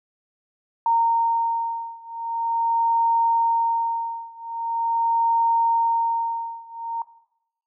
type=beating tone pair; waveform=sine; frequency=922 / 922.43 Hz; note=A#5 / A#5; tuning=-19 / -18 cents; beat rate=0.43 Hz; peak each=-22 / -23 dBFS; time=0.86-7.02 s; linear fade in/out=2 ms; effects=noise-tail reverb RT60 0.8 s tail -18 dB re dry